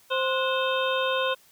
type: harmonic tone with a mistuned harmonic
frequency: 523.3 Hz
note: C5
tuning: in tune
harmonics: 1 / 2 / 3 / 5 / 6 / 7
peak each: -26 / -29 / -31 / -33 / -34 / -34 dBFS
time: 0.1-1.35 s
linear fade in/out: 20 ms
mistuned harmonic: 3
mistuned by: -120 cents
effects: white hiss -58 dBFS RMS until 1.51 s